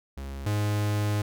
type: tone pair in turn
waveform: 45% pulse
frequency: 68.3 / 104.3 Hz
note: C#2 / G#2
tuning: -25 / +8 cents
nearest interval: perfect fifth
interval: 733 cents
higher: second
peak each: -34 / -24 dBFS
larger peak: second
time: 0.17-0.46 / 0.46-1.22 s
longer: second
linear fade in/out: 5 ms
effects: none